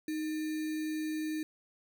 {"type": "tone with sample-and-hold", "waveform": "sine", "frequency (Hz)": 311.1, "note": "D#4", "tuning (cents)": 0, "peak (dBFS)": -32, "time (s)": [0.08, 1.43], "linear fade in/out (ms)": 2, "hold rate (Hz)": 2100, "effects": []}